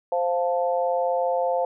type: chord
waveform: sine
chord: F major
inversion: second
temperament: equal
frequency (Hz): 523.3 / 698.5 / 880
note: C5 / F5 / A5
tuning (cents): 0 / 0 / 0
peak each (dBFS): -23 / -25 / -29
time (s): 0.12-1.65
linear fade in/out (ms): 2
effects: none